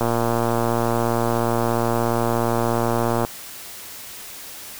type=click train; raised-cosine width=1 ms; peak=-7 dBFS; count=380; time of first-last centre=0.01-3.249 s; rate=117 Hz; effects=white hiss -37 dBFS RMS until 4.79 s